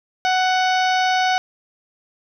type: harmonic tone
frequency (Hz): 743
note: F#5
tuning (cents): +7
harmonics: 1 / 2 / 3 / 4 / 5 / 6 / 7 / 8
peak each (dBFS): -17 / -23 / -27 / -29 / -31 / -33 / -34 / -35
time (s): 0.25-1.38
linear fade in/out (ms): 0
effects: 9-bit